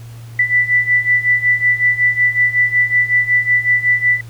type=beating tone pair; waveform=sine; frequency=1975.5 / 1980.9 Hz; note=B6 / B6; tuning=0 / +5 cents; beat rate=5.4 Hz; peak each=-16 / -13 dBFS; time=0.39-4.21 s; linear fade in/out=5 ms; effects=added 116 Hz sine -31 dBFS peak until 4.29 s + pink hiss -45 dBFS RMS until 4.29 s